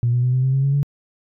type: tone with pitch steps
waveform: sine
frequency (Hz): 119.5 / 122.51 / 125.59 / 128.74 / 131.98 / 135.3 / 138.7 / 142.19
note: A#2 / B2 / B2 / C3 / C3 / C#3 / C#3 / C#3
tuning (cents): +43 / -14 / +29 / -28 / +15 / -42 / +1 / +44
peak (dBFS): -14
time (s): 0.03-0.83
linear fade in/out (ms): 0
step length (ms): 100
effects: tanh soft clip ceiling -10 dBFS